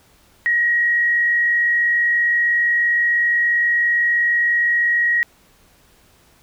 sine tone with frequency modulation, 1897 Hz, A#6, 30 cents sharp, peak -14 dBFS, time 0.46-5.23 s, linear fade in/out 0 ms, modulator 44.7 Hz, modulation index 0.42, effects pink hiss -54 dBFS RMS until 6.42 s

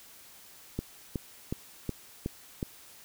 click train, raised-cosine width 3 ms, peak -18 dBFS, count 6, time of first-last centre 0.79-2.628 s, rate 2.72 Hz, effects white hiss -53 dBFS RMS until 3.04 s

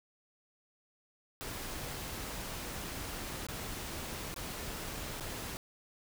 pink noise with dropouts, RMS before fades -41 dBFS, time 1.41-5.57 s, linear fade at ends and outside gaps 0 ms, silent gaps 3.467-3.486 / 4.342-4.362 / 5.199-5.207 s, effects none

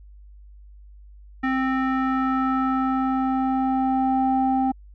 square tone with low-pass filter sweep, 262.6 Hz, C4, 6 cents sharp, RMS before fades -22 dBFS, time 1.43-4.72 s, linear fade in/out 10 ms, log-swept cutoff 1800 to 720 Hz, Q 3.5, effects added 50 Hz sine -43 dBFS peak until 4.94 s

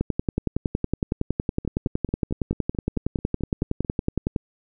two click trains, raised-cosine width 3 ms, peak -21 / -9 dBFS, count 11 / 48, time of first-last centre 1.65-3.848 / 0.01-4.362 s, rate 4.55 / 10.8 Hz, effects none

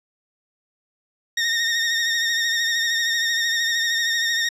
20% pulse tone with vibrato, 1847 Hz, A#6, 16 cents flat, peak -14 dBFS, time 1.37-4.49 s, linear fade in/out 5 ms, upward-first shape sine, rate 13 Hz, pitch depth 37 cents each way, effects low-pass 9000 Hz 12 dB/octave

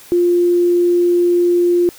sine tone, 350.3 Hz, F4, 5 cents sharp, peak -10 dBFS, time 0.12-1.89 s, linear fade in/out 0 ms, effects white hiss -41 dBFS RMS until 1.98 s

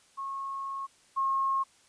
sine tone pair in turn, 1091 / 1080.3 Hz, C#6 / C#6, -28 / -45 cents, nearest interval unison, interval 17 cents, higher first, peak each -33 / -25 dBFS, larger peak second, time 0.17-0.87 / 1.16-1.64 s, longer first, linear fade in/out 20 ms, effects white hiss -62 dBFS RMS until 1.88 s + resampled to 22050 Hz

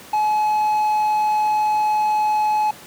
triangle tone, 851 Hz, G#5, 42 cents sharp, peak -14 dBFS, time 0.13-2.71 s, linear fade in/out 5 ms, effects pink hiss -41 dBFS RMS until 2.86 s + high-pass 150 Hz 12 dB/octave

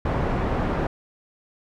pink low-pass noise, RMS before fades -24 dBFS, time 0.05-0.87 s, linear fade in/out 5 ms, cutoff 1200 Hz, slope 12 dB/octave, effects none

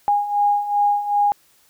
sine beating tone pair, 818 / 820.6 Hz, G#5 / G#5, -26 / -21 cents, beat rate 2.6 Hz, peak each -22 / -17 dBFS, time 0.08-1.32 s, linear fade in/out 0 ms, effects white hiss -57 dBFS RMS until 1.69 s

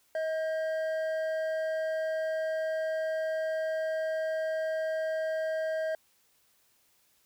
triangle tone pair together, 635.4 / 1600 Hz, D#5 / G6, +36 / +35 cents, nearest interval octave + major third, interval 1599 cents, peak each -27 / -39 dBFS, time 0.15-5.95 s, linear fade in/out 2 ms, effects white hiss -68 dBFS RMS until 7.25 s

